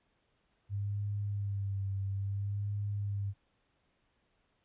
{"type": "tone with vibrato", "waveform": "sine", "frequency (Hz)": 100, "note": "G2", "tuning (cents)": 35, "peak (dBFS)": -32, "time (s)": [0.69, 3.34], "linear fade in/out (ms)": 50, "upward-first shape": "sine", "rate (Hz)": 0.59, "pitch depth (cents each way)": 40, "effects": ["pink hiss -75 dBFS RMS until 4.64 s", "resampled to 8000 Hz"]}